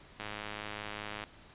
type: click train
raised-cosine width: 0.3 ms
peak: -23 dBFS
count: 110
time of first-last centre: 0.2-1.238 s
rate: 105 Hz
effects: pink hiss -56 dBFS RMS until 1.54 s + resampled to 8000 Hz